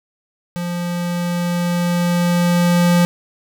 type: tone with level ramp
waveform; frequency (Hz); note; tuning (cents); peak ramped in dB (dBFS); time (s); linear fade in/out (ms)
square; 174.6; F3; 0; -22 to -11; 0.56-3.05; 0
effects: none